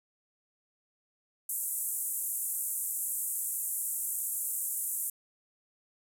white band-pass noise, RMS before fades -34 dBFS, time 1.49-5.1 s, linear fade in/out 5 ms, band 7700 to 14000 Hz, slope 48 dB/octave, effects none

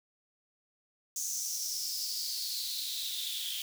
white noise with high-pass filter sweep, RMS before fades -36 dBFS, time 1.16-3.62 s, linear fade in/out 2 ms, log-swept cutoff 6400 to 3200 Hz, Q 6.7, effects none

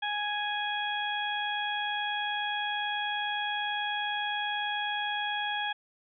harmonic tone, 830.6 Hz, G#5, in tune, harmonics 1 / 2 / 3 / 4, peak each -33 / -34 / -39 / -35 dBFS, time 0.02-5.73 s, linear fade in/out 10 ms, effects none

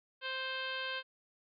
harmonic tone with a mistuned harmonic, 523.3 Hz, C5, in tune, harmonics 1 / 2 / 3 / 4 / 5 / 6 / 7 / 8 / 9, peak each -45 / -45 / -40 / -50 / -44 / -43 / -49 / -50 / -55 dBFS, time 0.21-1.03 s, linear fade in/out 50 ms, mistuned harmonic 4, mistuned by +18 cents, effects none

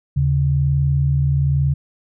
sine tone pair together, 78 / 138.98 Hz, D#2 / C#3, +5 / +5 cents, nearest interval minor seventh, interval 1000 cents, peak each -20 / -15 dBFS, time 0.16-1.74 s, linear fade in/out 10 ms, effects none

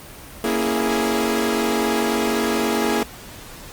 sawtooth chord, A# half-diminished seventh, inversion none, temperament equal, 233.1 / 277.2 / 329.6 / 415.3 Hz, A#3 / C#4 / E4 / G#4, 0 / 0 / 0 / 0 cents, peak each -19 / -24 / -21 / -19 dBFS, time 0.44-3.03 s, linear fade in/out 2 ms, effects pink hiss -39 dBFS RMS until 3.72 s + Opus 24 kbps

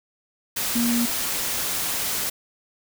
sine tone in noise, 236.8 Hz, A#3, 27 cents sharp, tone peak -20 dBFS, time 0.75-1.06 s, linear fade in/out 10 ms, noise white, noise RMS -26 dBFS, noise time 0.56-2.3 s, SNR +3 dB, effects none

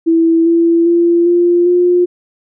sine tone with pitch steps, 329.6 / 335.7 / 342 / 348.4 / 354.9 Hz, E4 / E4 / F4 / F4 / F4, 0 / +32 / -36 / -4 / +28 cents, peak -7 dBFS, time 0.06-2.06 s, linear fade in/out 20 ms, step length 400 ms, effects none

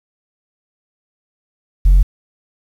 sine tone, 44.76 Hz, F1, 43 cents sharp, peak -3 dBFS, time 1.85-2.03 s, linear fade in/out 10 ms, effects tanh soft clip ceiling -5 dBFS + 7-bit

